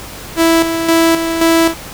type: tone with tremolo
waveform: sawtooth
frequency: 329.6 Hz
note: E4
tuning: in tune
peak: -4 dBFS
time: 0.36-1.75 s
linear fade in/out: 50 ms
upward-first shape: square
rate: 1.9 Hz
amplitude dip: 55%
effects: pink hiss -30 dBFS RMS until 1.93 s